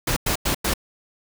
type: noise bursts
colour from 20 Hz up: pink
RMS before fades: -22 dBFS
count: 4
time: 0.07-0.738 s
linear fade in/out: 5 ms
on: 95 ms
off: 96 ms
effects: none